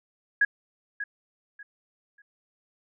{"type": "tone with echo", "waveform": "sine", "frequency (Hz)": 1661.2, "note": "G#6", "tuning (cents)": 0, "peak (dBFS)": -17, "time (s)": [0.41, 0.45], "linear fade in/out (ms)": 5, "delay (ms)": 590, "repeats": 3, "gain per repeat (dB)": -12, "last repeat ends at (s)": 2.22, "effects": []}